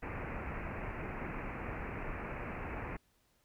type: low-pass noise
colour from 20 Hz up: pink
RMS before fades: -41 dBFS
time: 0.02-2.97 s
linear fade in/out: 10 ms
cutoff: 2600 Hz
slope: 96 dB/octave
effects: pink hiss -73 dBFS RMS until 3.44 s